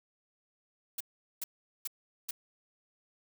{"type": "noise bursts", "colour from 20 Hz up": "blue", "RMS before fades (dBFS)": -36, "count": 4, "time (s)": [0.98, 2.31], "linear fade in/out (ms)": 5, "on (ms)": 25, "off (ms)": 410, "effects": []}